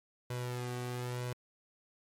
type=tone with flanger; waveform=sawtooth; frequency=123.47 Hz; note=B2; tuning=in tune; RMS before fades=-38 dBFS; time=0.3-1.33 s; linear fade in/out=5 ms; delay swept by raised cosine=2 to 2.6 ms; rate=1 Hz; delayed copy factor=+0.65; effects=MP3 64 kbps